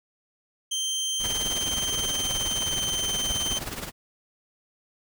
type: tone with pitch glide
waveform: 25% pulse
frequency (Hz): 3136 to 3114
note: G7 to G7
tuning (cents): 0 to -12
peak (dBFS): -22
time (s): 0.71-3.59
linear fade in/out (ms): 10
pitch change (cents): -12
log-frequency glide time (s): 1.89-2.78
type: noise with tremolo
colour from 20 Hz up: pink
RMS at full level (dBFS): -31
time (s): 1.19-3.92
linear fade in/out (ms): 50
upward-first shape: triangle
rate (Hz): 19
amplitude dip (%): 75
effects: none